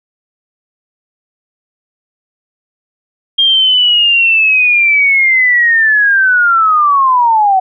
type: linear sweep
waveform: sine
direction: down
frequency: 3225 to 740 Hz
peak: -6 dBFS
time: 3.38-7.6 s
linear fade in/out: 10 ms
effects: none